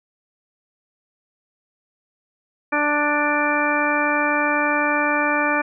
harmonic tone, 294.7 Hz, D4, 6 cents sharp, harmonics 1 / 2 / 3 / 4 / 5 / 6 / 8, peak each -25 / -25 / -25 / -25 / -25 / -25 / -25 dBFS, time 2.72-5.62 s, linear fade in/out 10 ms, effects none

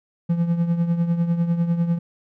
triangle tone with tremolo, 170 Hz, F3, 46 cents flat, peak -13 dBFS, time 0.29-1.99 s, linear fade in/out 10 ms, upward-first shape triangle, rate 10 Hz, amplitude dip 70%, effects none

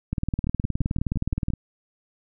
two click trains, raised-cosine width 5 ms, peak -12 / -15 dBFS, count 28 / 7, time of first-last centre 0.13-1.536 / 0.47-1.503 s, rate 19.2 / 5.81 Hz, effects none

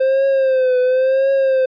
triangle tone with vibrato, 523.3 Hz, C5, in tune, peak -10 dBFS, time 0-1.66 s, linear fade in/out 10 ms, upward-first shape triangle, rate 0.95 Hz, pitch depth 77 cents each way, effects resampled to 11025 Hz

